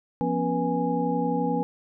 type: tone cluster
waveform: sine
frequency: 174.4 / 242.5 / 274 / 485.1 / 828 Hz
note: F3 / B3 / C#4 / B4 / G#5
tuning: -2 / -31 / -20 / -31 / -5 cents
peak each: -29 dBFS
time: 0.21-1.63 s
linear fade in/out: 0 ms
effects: none